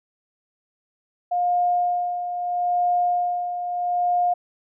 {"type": "tone with tremolo", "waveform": "sine", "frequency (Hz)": 710, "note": "F5", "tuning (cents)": 28, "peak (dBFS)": -17, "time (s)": [1.31, 4.34], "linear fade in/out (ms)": 10, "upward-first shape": "sine", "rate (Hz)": 0.77, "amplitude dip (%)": 60, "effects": []}